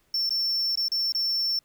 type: tone with dropouts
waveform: triangle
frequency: 5410 Hz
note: E8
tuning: 44 cents sharp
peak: -22 dBFS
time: 0.14-1.59 s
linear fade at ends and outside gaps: 2 ms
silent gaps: 0.293-0.306 / 0.755-0.774 / 0.883-0.918 / 1.122-1.148 s
effects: pink hiss -67 dBFS RMS until 1.64 s